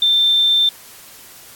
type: tone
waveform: sine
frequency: 3570 Hz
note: A7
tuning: 24 cents sharp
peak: -11 dBFS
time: 0.02-0.69 s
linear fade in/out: 2 ms
effects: white hiss -41 dBFS RMS until 1.55 s + AAC 64 kbps